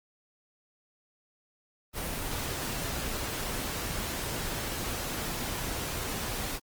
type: noise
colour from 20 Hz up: pink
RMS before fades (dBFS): -34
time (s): 1.93-6.6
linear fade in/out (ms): 50
effects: Opus 24 kbps